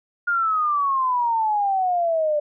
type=exponential sweep; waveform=sine; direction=down; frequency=1428 to 587.3 Hz; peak=-18 dBFS; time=0.27-2.4 s; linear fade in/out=10 ms; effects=none